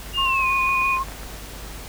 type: tone with pitch glide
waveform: sine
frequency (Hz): 2820 to 2469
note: F7 to D#7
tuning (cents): +16 to -14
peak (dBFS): -20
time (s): 0.13-0.99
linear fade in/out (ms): 50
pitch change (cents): -230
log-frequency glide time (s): 0.23-0.47
type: tone with vibrato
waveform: sine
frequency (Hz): 1065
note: C6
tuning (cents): +30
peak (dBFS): -21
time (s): 0.17-1.04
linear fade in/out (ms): 20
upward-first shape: square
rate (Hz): 6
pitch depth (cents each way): 21
type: clicks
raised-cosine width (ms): 0.5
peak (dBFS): -22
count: 6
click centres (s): 0.691 / 0.819 / 0.969 / 1.085 / 1.121 / 1.233
effects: added 50 Hz sine -37 dBFS peak until 1.88 s + pink hiss -38 dBFS RMS until 1.88 s